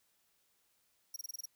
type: tone bursts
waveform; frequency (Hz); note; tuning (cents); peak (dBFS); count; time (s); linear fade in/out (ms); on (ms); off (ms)
sawtooth; 5640; F8; +16; -37; 7; 1.14-1.457; 5; 23; 26
effects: white hiss -75 dBFS RMS until 1.55 s